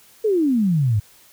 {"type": "exponential sweep", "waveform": "sine", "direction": "down", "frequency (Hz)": [454.3, 98], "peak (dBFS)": -15, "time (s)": [0.24, 1], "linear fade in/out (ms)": 10, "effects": ["white hiss -51 dBFS RMS until 1.32 s"]}